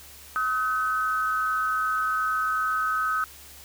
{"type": "tone pair together", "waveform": "sine", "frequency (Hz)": [1273, 1515.5], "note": ["D#6", "F#6"], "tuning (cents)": [39, 41], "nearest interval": "minor third", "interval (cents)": 302, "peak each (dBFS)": [-24, -28], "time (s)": [0.36, 3.24], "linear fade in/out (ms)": 0, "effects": ["added 71 Hz sine -53 dBFS peak until 3.64 s", "white hiss -47 dBFS RMS until 3.64 s"]}